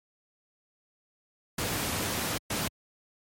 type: noise bursts at uneven times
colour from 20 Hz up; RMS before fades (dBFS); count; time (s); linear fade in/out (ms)
pink; -30; 2; 1.58-2.38 / 2.5-2.68; 5
effects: high-pass 80 Hz 12 dB/octave + MP3 64 kbps